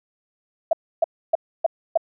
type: tone bursts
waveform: sine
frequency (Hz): 658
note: E5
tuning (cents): -3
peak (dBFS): -13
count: 5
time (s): 0.71-1.975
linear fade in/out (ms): 5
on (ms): 21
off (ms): 290
effects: none